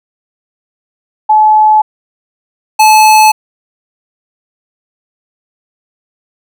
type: tone pair in turn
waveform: sine / square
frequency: 859 / 863.8 Hz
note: A5 / A5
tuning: -42 / -32 cents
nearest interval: unison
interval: 10 cents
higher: second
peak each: -3 dBFS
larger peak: neither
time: 1.29-1.82 / 2.79-3.32 s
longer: neither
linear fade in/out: 10 ms
effects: none